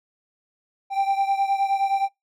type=beating tone pair; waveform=triangle; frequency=784 / 793.6 Hz; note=G5 / G5; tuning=0 / +21 cents; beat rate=9.6 Hz; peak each=-19 / -23 dBFS; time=0.9-2.09 s; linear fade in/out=50 ms; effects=noise-tail reverb RT60 0.2 s tail -25 dB re dry

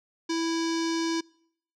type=tone with low-pass filter; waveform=square; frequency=329.6 Hz; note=E4; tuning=in tune; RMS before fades=-28 dBFS; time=0.29-1.21 s; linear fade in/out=10 ms; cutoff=5500 Hz; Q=3.2; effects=noise-tail reverb RT60 0.7 s tail -26 dB re dry

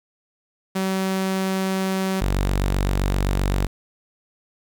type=tone pair in turn; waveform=sawtooth; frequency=190.3 / 47.69 Hz; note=F#3 / G1; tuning=+49 / -47 cents; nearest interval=2 octaves; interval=2396 cents; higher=first; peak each=-17 / -15 dBFS; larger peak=second; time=0.75-2.21 / 2.21-3.67 s; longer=neither; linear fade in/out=10 ms; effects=9-bit

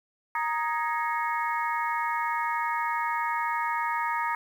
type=harmonic tone with a mistuned harmonic; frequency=312.2 Hz; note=D#4; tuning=6 cents sharp; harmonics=3 / 4 / 5 / 6 / 7; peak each=-28 / -32 / -36 / -36 / -36 dBFS; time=0.35-4.35 s; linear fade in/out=2 ms; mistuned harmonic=5; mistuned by=+120 cents; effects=9-bit

